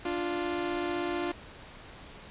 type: tone pair together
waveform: sawtooth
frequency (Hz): 293.6 / 349.2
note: D4 / F4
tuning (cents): 0 / 0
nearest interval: minor third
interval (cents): 300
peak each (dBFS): -31 / -27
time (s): 0.05-1.32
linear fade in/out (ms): 5
effects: pink hiss -48 dBFS RMS until 2.3 s + resampled to 8000 Hz